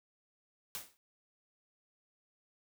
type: noise with exponential decay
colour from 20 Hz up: white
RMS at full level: -38 dBFS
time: 0.75-0.97 s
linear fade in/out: 0 ms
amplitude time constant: 47 ms
effects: none